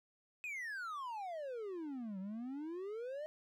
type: exponential two-way sweep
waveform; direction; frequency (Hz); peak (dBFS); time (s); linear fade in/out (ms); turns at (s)
triangle; down then up; 2558 to 185 to 624; -39; 0.44-3.26; 0; 2.19
effects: none